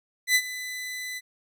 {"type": "tone with ADSR envelope", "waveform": "sawtooth", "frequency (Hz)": 2003, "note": "B6", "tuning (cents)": 24, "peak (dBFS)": -13, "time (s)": [0.27, 1.21], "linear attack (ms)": 80, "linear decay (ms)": 61, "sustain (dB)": -16, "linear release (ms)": 37, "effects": []}